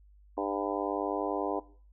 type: harmonic tone with a mistuned harmonic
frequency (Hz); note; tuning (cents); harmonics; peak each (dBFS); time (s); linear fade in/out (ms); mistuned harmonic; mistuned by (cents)
100.2; G2; +38; 3 / 4 / 5 / 6 / 7 / 8 / 9 / 10; -35 / -36 / -37 / -38 / -38 / -39 / -40 / -40; 0.37-1.6; 10; 9; +18
effects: noise-tail reverb RT60 0.5 s tail -20 dB re dry + added 50 Hz sine -55 dBFS peak until 1.92 s